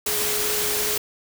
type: tone in noise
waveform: sine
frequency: 421.3 Hz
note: G#4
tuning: 25 cents sharp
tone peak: -30 dBFS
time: 0.06-0.98 s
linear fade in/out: 5 ms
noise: white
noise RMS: -24 dBFS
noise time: 0.06-0.98 s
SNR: -9 dB
effects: none